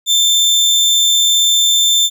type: tone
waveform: 30% pulse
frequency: 3559 Hz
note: A7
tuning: 19 cents sharp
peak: -7 dBFS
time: 0.06-2.1 s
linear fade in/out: 50 ms
effects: none